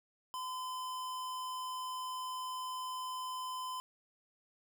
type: tone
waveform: square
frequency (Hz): 1020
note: C6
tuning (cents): -44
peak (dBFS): -39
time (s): 0.34-3.8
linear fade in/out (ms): 0
effects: none